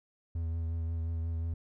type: tone with vibrato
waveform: triangle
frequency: 82.41 Hz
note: E2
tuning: in tune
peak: -29 dBFS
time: 0.35-1.54 s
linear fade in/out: 5 ms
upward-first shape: triangle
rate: 5.6 Hz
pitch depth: 27 cents each way
effects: none